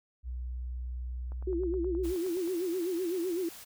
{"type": "tone", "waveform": "sine", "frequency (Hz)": 61.74, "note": "B1", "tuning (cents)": 0, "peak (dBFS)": -34, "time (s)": [0.23, 2.15], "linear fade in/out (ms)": 50}
{"type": "click train", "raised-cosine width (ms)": 1, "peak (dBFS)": -37, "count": 12, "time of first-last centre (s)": [1.32, 2.475], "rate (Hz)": 9.52}
{"type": "tone with vibrato", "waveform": "sine", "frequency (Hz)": 354.2, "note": "F4", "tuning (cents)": 24, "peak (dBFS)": -29, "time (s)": [1.47, 3.49], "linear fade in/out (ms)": 5, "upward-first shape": "sine", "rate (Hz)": 7.9, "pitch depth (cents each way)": 120}
{"type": "band-stop noise", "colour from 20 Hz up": "white", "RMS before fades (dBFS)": -48, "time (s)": [2.03, 3.65], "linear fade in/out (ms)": 20, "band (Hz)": [270, 420], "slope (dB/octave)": 96}
{"effects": []}